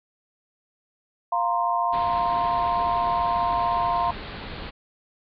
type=chord; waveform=sine; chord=F suspended fourth; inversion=none; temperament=equal; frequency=698.5 / 932.3 / 1046.5 Hz; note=F5 / Bb5 / C6; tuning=0 / 0 / 0 cents; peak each=-25 dBFS; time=1.32-4.11 s; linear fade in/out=5 ms
type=low-pass noise; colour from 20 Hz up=pink; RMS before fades=-36 dBFS; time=1.92-4.71 s; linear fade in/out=20 ms; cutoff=4500 Hz; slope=96 dB/octave
effects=none